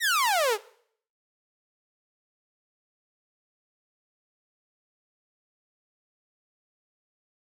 sawtooth exponential sweep, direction down, 1975.5 to 390.1 Hz, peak -18 dBFS, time 0-0.58 s, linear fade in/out 50 ms, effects noise-tail reverb RT60 0.6 s tail -19 dB re dry

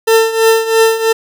40% pulse tone with tremolo, 448.8 Hz, A4, 34 cents sharp, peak -4 dBFS, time 0.07-1.13 s, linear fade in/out 10 ms, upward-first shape triangle, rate 3 Hz, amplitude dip 80%, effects none

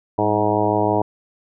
harmonic tone with a mistuned harmonic, 105.5 Hz, G#2, 28 cents sharp, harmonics 1 / 2 / 3 / 4 / 5 / 6 / 7 / 8 / 9, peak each -26 / -28 / -23 / -23 / -27 / -23 / -24 / -26 / -24 dBFS, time 0.18-1.02 s, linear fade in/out 5 ms, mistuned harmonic 2, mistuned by -61 cents, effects none

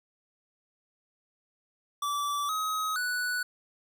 square tone with pitch steps, 1159 / 1268 / 1480 Hz, D6 / D#6 / F#6, -23 / +32 / 0 cents, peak -29 dBFS, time 2.02-3.43 s, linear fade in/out 5 ms, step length 470 ms, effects none

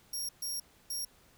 20% pulse tone bursts at uneven times, 5588 Hz, F8, in tune, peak -29 dBFS, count 3, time 0.13-0.29 / 0.42-0.6 / 0.9-1.05 s, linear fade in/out 5 ms, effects pink hiss -63 dBFS RMS until 1.37 s

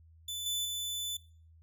sawtooth tone with level steps, 3500 Hz, A7, 10 cents flat, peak -33 / -28 / -31 dBFS, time 0.28-1.17 s, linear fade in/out 5 ms, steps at 0.46 / 0.65 s, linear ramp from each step 2 ms, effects noise-tail reverb RT60 0.4 s tail -18 dB re dry + added 81 Hz sine -56 dBFS peak until 1.62 s

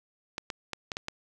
clicks, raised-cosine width 0.2 ms, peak -16 dBFS, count 6, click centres 0.381 / 0.502 / 0.733 / 0.918 / 0.969 / 1.084 s, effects none

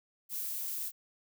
violet noise, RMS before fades -37 dBFS, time 0.29-0.92 s, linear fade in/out 50 ms, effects none

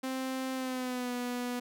sawtooth tone with pitch glide, 261.6 to 245.5 Hz, C4 to B3, 0 to -10 cents, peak -29 dBFS, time 0.03-1.6 s, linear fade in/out 10 ms, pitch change -110 cents, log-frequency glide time 0.54-1.13 s, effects none

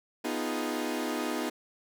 sawtooth chord, F half-diminished seventh, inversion second, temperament equal, 246.9 / 311.1 / 349.2 / 415.3 Hz, Cb4 / Eb4 / F4 / Ab4, 0 / 0 / 0 / 0 cents, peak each -31 / -30 / -34 / -34 dBFS, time 0.24-1.5 s, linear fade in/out 10 ms, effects none

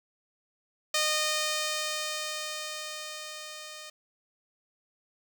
5% pulse tone with level ramp, 614 Hz, D#5, 23 cents flat, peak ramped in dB -13 to -31 dBFS, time 0.94-3.9 s, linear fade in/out 5 ms, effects none

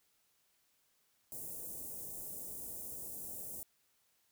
white band-stop noise, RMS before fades -45 dBFS, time 1.32-3.63 s, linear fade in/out 0 ms, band 620 to 8100 Hz, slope 24 dB/octave, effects white hiss -75 dBFS RMS until 4.31 s

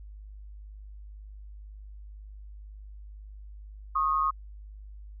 sine tone pair together, 1090.6 / 1241 Hz, C#6 / D#6, -29 / -5 cents, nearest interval major second, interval 224 cents, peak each -26 dBFS, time 3.95-4.31 s, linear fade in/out 10 ms, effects added 51 Hz sine -42 dBFS peak until 5.2 s

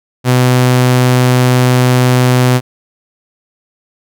sawtooth tone, 126 Hz, B2, 35 cents sharp, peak -3 dBFS, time 0.24-2.61 s, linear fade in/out 50 ms, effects none

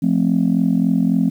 sine chord, F major, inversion none, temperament just, 174.61 / 218.3 / 261.9 Hz, F3 / A3 / C4, 0 / -13 / +2 cents, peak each -17 dBFS, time 0.02-1.3 s, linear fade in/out 10 ms, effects tanh soft clip ceiling -6 dBFS + 8-bit

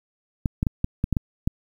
clicks, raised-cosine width 5 ms, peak -9 dBFS, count 8, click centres 0.458 / 0.629 / 0.668 / 0.844 / 1.041 / 1.127 / 1.168 / 1.475 s, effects 8-bit

